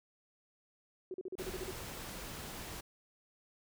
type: tone bursts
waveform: sine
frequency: 371.4 Hz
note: F#4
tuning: 7 cents sharp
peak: -38 dBFS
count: 9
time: 1.11-1.709 s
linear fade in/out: 2 ms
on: 31 ms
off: 40 ms
type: noise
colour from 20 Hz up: pink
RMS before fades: -45 dBFS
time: 1.38-2.81 s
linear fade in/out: 10 ms
effects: none